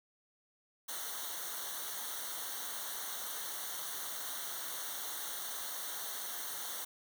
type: noise with comb filter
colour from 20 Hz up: white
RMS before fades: -41 dBFS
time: 0.88-6.85 s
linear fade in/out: 10 ms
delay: 0.4 ms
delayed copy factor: -0.95
effects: none

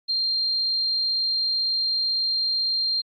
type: tone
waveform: sine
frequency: 4186 Hz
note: C8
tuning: in tune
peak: -21 dBFS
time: 0.08-3.02 s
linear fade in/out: 20 ms
effects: AAC 48 kbps

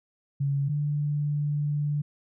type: tone pair in turn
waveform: sine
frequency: 140 / 146.92 Hz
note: C#3 / D3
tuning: +18 / +1 cents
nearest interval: minor second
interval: 83 cents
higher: second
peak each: -23 / -24 dBFS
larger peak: first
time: 0.4-0.69 / 0.69-2.02 s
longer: second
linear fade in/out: 10 ms
effects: none

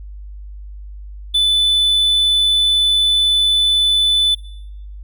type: tone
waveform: triangle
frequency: 3498 Hz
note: A7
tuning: 11 cents flat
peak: -10 dBFS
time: 1.34-4.35 s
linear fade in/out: 10 ms
effects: noise-tail reverb RT60 0.9 s tail -23 dB re dry + added 50 Hz sine -30 dBFS peak until 5.03 s

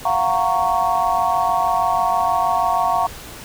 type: chord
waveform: sine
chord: Gb major seventh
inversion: third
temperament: just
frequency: 693.7 / 740 / 925 / 1110 Hz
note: F5 / Gb5 / Bb5 / Db6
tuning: -12 / 0 / -14 / +2 cents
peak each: -21 dBFS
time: 0.05-3.07 s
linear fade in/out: 5 ms
effects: pink hiss -36 dBFS RMS until 3.44 s

